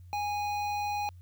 square tone with notch filter, 826 Hz, G#5, 10 cents flat, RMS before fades -32 dBFS, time 0.13-1.09 s, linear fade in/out 0 ms, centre 9800 Hz, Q 0.52, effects added 89 Hz sine -47 dBFS peak until 1.21 s + white hiss -74 dBFS RMS until 1.21 s

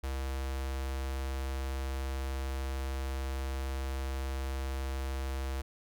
square tone with notch filter, 66.6 Hz, C2, 31 cents sharp, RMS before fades -35 dBFS, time 0.03-5.62 s, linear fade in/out 10 ms, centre 160 Hz, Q 0.65, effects none

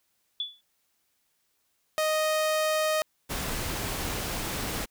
sine tone with exponential decay, 3443 Hz, A7, 38 cents flat, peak -25 dBFS, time 0.4-0.61 s, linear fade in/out 2 ms, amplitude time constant 45 ms
sawtooth tone, 622.3 Hz, D#5, in tune, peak -20 dBFS, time 1.98-3.02 s, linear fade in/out 0 ms
pink noise, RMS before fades -32 dBFS, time 3.29-4.86 s, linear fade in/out 20 ms
effects white hiss -73 dBFS RMS until 4.9 s

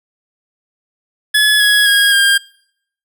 25% pulse tone with pitch steps, 1706 / 1671.9 / 1638.4 / 1605.6 Hz, G#6 / G#6 / G#6 / G6, +46 / +11 / -24 / +41 cents, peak -5 dBFS, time 1.34-2.38 s, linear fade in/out 10 ms, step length 260 ms, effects noise-tail reverb RT60 0.7 s tail -25 dB re dry

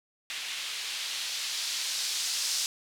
violet noise with low-pass filter sweep, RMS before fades -33 dBFS, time 0.3-2.66 s, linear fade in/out 0 ms, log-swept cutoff 2900 to 5300 Hz, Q 1.3, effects none

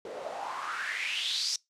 white noise with band-pass filter sweep, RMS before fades -34 dBFS, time 0.05-1.56 s, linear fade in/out 2 ms, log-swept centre 430 to 5600 Hz, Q 5.5, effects noise-tail reverb RT60 0.2 s tail -25 dB re dry + low-pass 9000 Hz 12 dB/octave

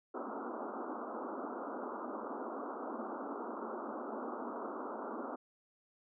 pink band-pass noise, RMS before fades -42 dBFS, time 0.14-5.36 s, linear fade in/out 10 ms, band 220 to 1400 Hz, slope 96 dB/octave, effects none

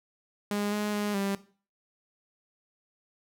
sawtooth tone with pitch steps, 205.4 / 208.9 / 207.1 / 197.7 Hz, G#3 / G#3 / G#3 / G3, -19 / +10 / -5 / +15 cents, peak -24 dBFS, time 0.51-1.35 s, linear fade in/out 2 ms, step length 210 ms, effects noise-tail reverb RT60 0.4 s tail -17 dB re dry

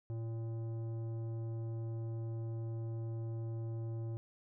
sine tone with tanh clipping, 113.9 Hz, A#2, 40 cents flat, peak -39 dBFS, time 0.1-4.17 s, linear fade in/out 0 ms, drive 12 dB, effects none

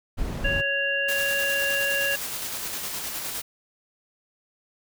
brown noise, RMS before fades -28 dBFS, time 0.17-0.62 s, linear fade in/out 20 ms
harmonic tone, 556 Hz, C#5, 5 cents sharp, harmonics 1 / 3 / 5, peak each -30 / -25 / -27 dBFS, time 0.44-2.16 s, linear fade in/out 10 ms
white noise with tremolo, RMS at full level -31 dBFS, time 1.08-3.42 s, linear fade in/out 10 ms, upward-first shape square, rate 9.7 Hz, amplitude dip 25%
effects none

